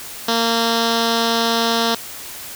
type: tone with low-pass filter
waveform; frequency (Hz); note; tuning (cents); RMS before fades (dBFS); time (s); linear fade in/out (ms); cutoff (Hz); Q
10% pulse; 230; A#3; -23; -18; 0.28-1.95; 5; 4600; 6.8
effects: white hiss -33 dBFS RMS until 2.55 s